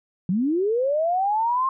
sine linear sweep, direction up, 168.7 to 1076 Hz, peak -19 dBFS, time 0.29-1.69 s, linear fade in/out 2 ms, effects none

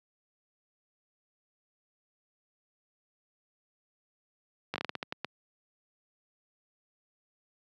slowing click train, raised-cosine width 0.3 ms, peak -17 dBFS, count 10, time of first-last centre 4.74-5.246 s, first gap 18 ms, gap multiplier 1.27, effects high-pass 150 Hz 12 dB/octave

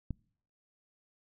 click, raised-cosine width 5 ms, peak -23 dBFS, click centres 0.107 s, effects noise-tail reverb RT60 0.6 s tail -26 dB re dry

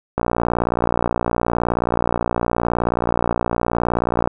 click train, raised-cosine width 1 ms, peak -4 dBFS, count 243, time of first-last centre 0.18-4.275 s, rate 59.1 Hz, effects none

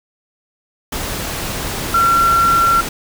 sine tone in noise, 1363 Hz, F6, 43 cents flat, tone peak -10 dBFS, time 1.94-2.81 s, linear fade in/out 5 ms, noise pink, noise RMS -23 dBFS, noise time 0.92-2.89 s, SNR +10 dB, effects none

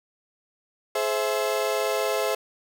35% pulse chord, Ab augmented, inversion none, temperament equal with one note detuned, 423.5 / 523.3 / 659.3 Hz, Ab4 / C5 / E5, +34 / 0 / 0 cents, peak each -26 dBFS, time 0.95-2.35 s, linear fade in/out 5 ms, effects none

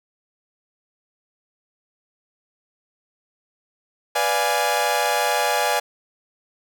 sawtooth chord, B diminished seventh, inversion none, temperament equal, 493.9 / 587.3 / 698.5 / 830.6 Hz, B4 / D5 / F5 / Ab5, 0 / 0 / 0 / 0 cents, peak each -23 / -21 / -22 / -18 dBFS, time 4.15-5.8 s, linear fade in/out 10 ms, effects none

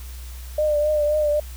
sine tone with vibrato, 600 Hz, D5, 37 cents sharp, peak -17 dBFS, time 0.58-1.4 s, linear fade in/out 5 ms, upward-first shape triangle, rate 3.8 Hz, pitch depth 41 cents each way, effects added 62 Hz sine -33 dBFS peak until 1.56 s + white hiss -45 dBFS RMS until 1.56 s

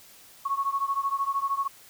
sine beating tone pair, 1100 / 1113 Hz, C#6 / C#6, -14 / +7 cents, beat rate 13 Hz, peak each -27 / -29 dBFS, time 0.45-1.68 s, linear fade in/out 10 ms, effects white hiss -52 dBFS RMS until 1.89 s

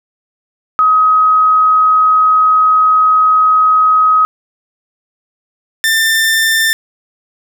sine / sawtooth tone pair in turn, 1265 / 1789 Hz, D#6 / A6, +28 / +28 cents, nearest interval tritone, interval 600 cents, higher second, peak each -6 dBFS, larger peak neither, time 0.79-4.25 / 5.84-6.73 s, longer first, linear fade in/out 0 ms, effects none

